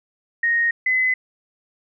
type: tone pair in turn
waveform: sine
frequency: 1864.7 / 2026 Hz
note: A#6 / B6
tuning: 0 / +44 cents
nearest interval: minor second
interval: 144 cents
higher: second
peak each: -16 dBFS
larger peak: neither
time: 0.43-0.71 / 0.86-1.14 s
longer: neither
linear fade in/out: 5 ms
effects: none

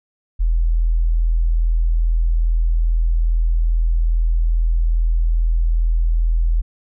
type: tone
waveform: sine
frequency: 41.2 Hz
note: E1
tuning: in tune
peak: -13 dBFS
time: 0.39-6.62 s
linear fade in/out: 20 ms
effects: none

